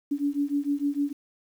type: beating tone pair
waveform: sine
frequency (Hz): 282.7 / 289.3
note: C#4 / D4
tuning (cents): +34 / -26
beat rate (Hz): 6.6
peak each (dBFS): -27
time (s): 0.11-1.13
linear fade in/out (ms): 10
effects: 9-bit